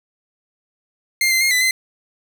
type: tone with pitch steps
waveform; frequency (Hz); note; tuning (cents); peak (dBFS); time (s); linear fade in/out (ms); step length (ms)
sawtooth; 2108 / 2072 / 2133 / 2000 / 2058; C7 / C7 / C7 / B6 / C7; +12 / -17 / +33 / +21 / -29; -11; 1.21-1.71; 2; 100
effects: none